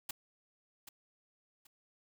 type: noise with echo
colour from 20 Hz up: white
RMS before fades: -39 dBFS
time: 0.09-0.11 s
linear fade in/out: 5 ms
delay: 780 ms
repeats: 2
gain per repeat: -11 dB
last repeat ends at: 1.67 s
effects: none